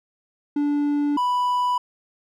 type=tone pair in turn; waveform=triangle; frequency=290.6 / 988.2 Hz; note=D4 / B5; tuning=-18 / +1 cents; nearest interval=octave + major sixth; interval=2119 cents; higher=second; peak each=-17 dBFS; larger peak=neither; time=0.56-1.17 / 1.17-1.78 s; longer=neither; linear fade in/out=5 ms; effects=none